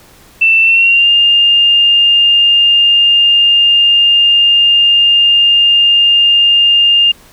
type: tone with pitch glide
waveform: sine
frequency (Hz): 2669 to 2811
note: E7 to F7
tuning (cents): +21 to +11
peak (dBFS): -5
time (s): 0.41-7.12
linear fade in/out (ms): 10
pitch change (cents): +90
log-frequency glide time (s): 0.62-1.09
effects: pink hiss -42 dBFS RMS until 7.32 s